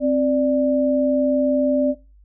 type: tone pair together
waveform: sine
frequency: 262.7 / 589 Hz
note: C4 / D5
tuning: +7 / +5 cents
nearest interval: octave + major second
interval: 1398 cents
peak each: -18 dBFS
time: 0-1.95 s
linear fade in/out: 50 ms
effects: noise-tail reverb RT60 0.3 s tail -20 dB re dry + added 50 Hz sine -47 dBFS peak until 2.24 s